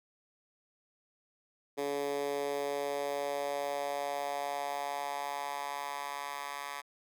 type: tone with high-pass filter sweep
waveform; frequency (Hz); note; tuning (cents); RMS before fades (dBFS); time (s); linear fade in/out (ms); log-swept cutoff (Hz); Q
10% pulse; 142.3; C#3; +46; -36; 1.77-6.82; 20; 380 to 1200; 2.6
effects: none